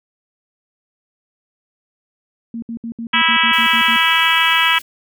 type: tone bursts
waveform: sine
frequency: 230.9 Hz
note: A#3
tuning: 16 cents flat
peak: -23 dBFS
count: 10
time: 2.54-3.964 s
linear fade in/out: 2 ms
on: 83 ms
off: 66 ms
type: harmonic tone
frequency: 327.3 Hz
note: E4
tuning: 12 cents flat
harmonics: 3 / 4 / 5 / 6 / 7 / 8 / 9 / 10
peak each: -20 / -20 / -20 / -20 / -20 / -20 / -20 / -20 dBFS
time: 3.13-4.79 s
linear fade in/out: 10 ms
type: band-stop noise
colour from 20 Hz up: white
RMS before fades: -37 dBFS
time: 3.53-4.82 s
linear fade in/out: 5 ms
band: 540 to 1600 Hz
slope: 48 dB/octave
effects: none